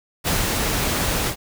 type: noise with ADSR envelope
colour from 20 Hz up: pink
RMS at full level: -20 dBFS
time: 0.24-1.36 s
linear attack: 36 ms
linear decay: 140 ms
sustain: -2 dB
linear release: 82 ms
effects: none